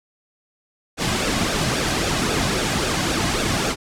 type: noise with flanger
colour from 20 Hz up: pink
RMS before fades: -21 dBFS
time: 0.97-3.76 s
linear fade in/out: 50 ms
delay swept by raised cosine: 0.96 to 2.26 ms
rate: 3.7 Hz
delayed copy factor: -0.55
effects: low-pass 8000 Hz 12 dB/octave